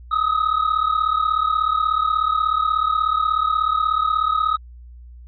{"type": "tone pair together", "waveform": "triangle", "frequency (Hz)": [1244.5, 1281], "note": ["D#6", "E6"], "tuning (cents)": [0, -50], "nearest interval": "minor second", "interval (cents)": 50, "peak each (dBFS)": -18, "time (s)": [0.11, 4.57], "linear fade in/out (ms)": 10, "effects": ["added 60 Hz sine -38 dBFS peak until 5.27 s", "resampled to 11025 Hz"]}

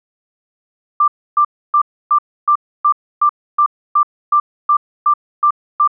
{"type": "tone bursts", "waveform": "sine", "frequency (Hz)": 1182, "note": "D6", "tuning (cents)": 11, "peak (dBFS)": -8, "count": 14, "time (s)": [1, 5.876], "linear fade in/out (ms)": 5, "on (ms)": 79, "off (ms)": 290, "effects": []}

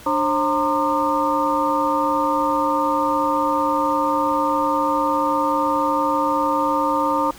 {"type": "tone cluster", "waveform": "sine", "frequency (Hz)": [296.2, 536, 920, 1040, 1205], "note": ["D4", "C5", "A#5", "C6", "D6"], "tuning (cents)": [15, 42, -23, -11, 44], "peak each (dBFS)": [-24, -24, -21, -27, -23], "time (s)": [0.06, 7.31], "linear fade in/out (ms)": 5, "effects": ["pink hiss -42 dBFS RMS until 7.38 s"]}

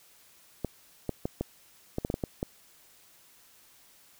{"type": "clicks", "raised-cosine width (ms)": 2, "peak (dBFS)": -16, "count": 10, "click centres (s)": [0.647, 1.093, 1.255, 1.41, 1.984, 2.049, 2.101, 2.141, 2.238, 2.429], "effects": ["white hiss -59 dBFS RMS until 4.19 s"]}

